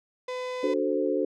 35% pulse tone, 504 Hz, B4, 35 cents sharp, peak -29 dBFS, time 0.28-0.74 s, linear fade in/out 5 ms
sine chord, D dominant seventh, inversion none, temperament equal, 293.7 / 370 / 440 / 523.3 Hz, D4 / F#4 / A4 / C5, 0 / 0 / 0 / 0 cents, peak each -29 dBFS, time 0.63-1.25 s, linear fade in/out 5 ms
effects low-pass 5000 Hz 12 dB/octave

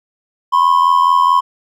triangle ring-modulated tone, 1037 Hz, C6, 16 cents flat, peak -3 dBFS, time 0.52-1.41 s, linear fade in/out 20 ms, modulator 42.3 Hz, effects tanh soft clip ceiling 0 dBFS

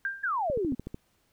sine tone with exponential decay, 1589 Hz, G6, 23 cents sharp, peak -25 dBFS, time 0.05-0.36 s, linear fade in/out 1 ms, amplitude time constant 67 ms
sine exponential sweep, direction down, 1718 to 233.1 Hz, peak -26 dBFS, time 0.23-0.75 s, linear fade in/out 10 ms
click train, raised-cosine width 3 ms, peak -23 dBFS, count 7, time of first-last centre 0.5-0.944 s, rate 13.5 Hz
effects pink hiss -70 dBFS RMS until 1.32 s

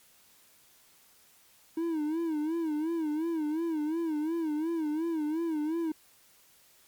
triangle tone with vibrato, 317.1 Hz, D#4, 33 cents sharp, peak -26 dBFS, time 1.77-5.92 s, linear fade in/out 5 ms, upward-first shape sine, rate 2.8 Hz, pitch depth 110 cents each way, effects white hiss -61 dBFS RMS until 6.87 s + MP3 96 kbps

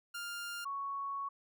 sawtooth / sine tone pair in turn, 1400 / 1111.2 Hz, F6 / C#6, +4 / +4 cents, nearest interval major third, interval 400 cents, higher first, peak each -36 / -36 dBFS, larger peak neither, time 0.14-0.65 / 0.65-1.29 s, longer second, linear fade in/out 10 ms, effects none

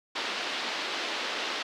white band-pass noise, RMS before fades -33 dBFS, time 0.15-1.63 s, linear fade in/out 10 ms, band 260 to 4200 Hz, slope 24 dB/octave, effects none

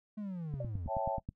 triangle linear sweep, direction down, 216.8 to 72.3 Hz, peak -35 dBFS, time 0.17-0.89 s, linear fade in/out 10 ms
click train, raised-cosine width 5 ms, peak -27 dBFS, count 8, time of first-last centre 0.54-1.289 s, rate 9.34 Hz
sine tone with exponential decay, 590 Hz, D5, 8 cents sharp, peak -34 dBFS, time 0.6-0.72 s, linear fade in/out 5 ms, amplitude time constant 24 ms
sine chord, A dominant seventh, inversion first, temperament equal, 554.4 / 659.3 / 784 / 880 Hz, C#5 / E5 / G5 / A5, 0 / 0 / 0 / 0 cents, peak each -37 dBFS, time 0.87-1.2 s, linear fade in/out 50 ms
effects noise-tail reverb RT60 0.1 s tail -23 dB re dry

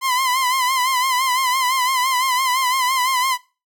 sawtooth tone with vibrato, 1028 Hz, C6, 31 cents flat, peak -13 dBFS, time 0.01-3.38 s, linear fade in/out 50 ms, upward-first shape sine, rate 5.9 Hz, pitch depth 71 cents each way, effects noise-tail reverb RT60 0.3 s tail -21 dB re dry

